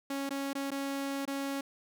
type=tone with dropouts; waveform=sawtooth; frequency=276.2 Hz; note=C#4; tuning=6 cents flat; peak=-29 dBFS; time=0.1-1.61 s; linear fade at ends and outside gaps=5 ms; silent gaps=0.293-0.306 / 0.532-0.551 / 0.706-0.715 / 1.254-1.276 s; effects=none